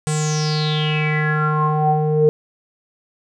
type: tone with low-pass filter sweep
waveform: square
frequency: 152.9 Hz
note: D#3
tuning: 30 cents flat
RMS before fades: -18 dBFS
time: 0.07-2.29 s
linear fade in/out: 0 ms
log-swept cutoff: 8600 to 450 Hz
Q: 8.7
effects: none